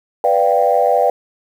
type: chord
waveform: sine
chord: G dominant seventh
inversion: first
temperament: equal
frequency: 493.9 / 587.3 / 698.5 / 784 Hz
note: B4 / D5 / F5 / G5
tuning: 0 / 0 / 0 / 0 cents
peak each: -16 dBFS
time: 0.24-1.1 s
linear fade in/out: 2 ms
effects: tanh soft clip ceiling -1 dBFS + 7-bit